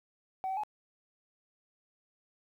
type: tone with pitch steps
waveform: sine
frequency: 759 / 766 / 846 Hz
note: F#5 / G5 / G#5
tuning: +44 / -40 / +32 cents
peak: -30 dBFS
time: 0.44-0.635 s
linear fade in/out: 0 ms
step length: 65 ms
effects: tanh soft clip ceiling -29 dBFS + 11-bit